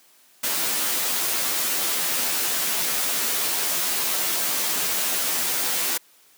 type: noise with comb filter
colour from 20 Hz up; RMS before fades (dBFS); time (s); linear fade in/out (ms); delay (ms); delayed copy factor
white; -24; 0.43-5.98; 10; 12; +0.8
effects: white hiss -56 dBFS RMS until 6.37 s + high-pass 200 Hz 12 dB/octave